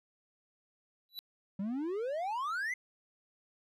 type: tone with exponential growth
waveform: square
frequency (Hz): 3951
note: B7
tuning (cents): 0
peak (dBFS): -36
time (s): 1.09-1.19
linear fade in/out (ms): 0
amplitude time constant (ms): 20
type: exponential sweep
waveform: triangle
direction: up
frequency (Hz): 187 to 2100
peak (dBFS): -31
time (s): 1.59-2.74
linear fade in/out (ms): 5
effects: resampled to 32000 Hz